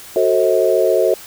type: chord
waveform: sine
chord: F# diminished seventh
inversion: none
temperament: just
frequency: 370 / 444 / 532.8 / 639.4 Hz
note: F#4 / A4 / C5 / Eb5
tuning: 0 / +16 / +31 / +47 cents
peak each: -17 dBFS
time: 0.16-1.14 s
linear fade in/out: 2 ms
effects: white hiss -37 dBFS RMS until 1.26 s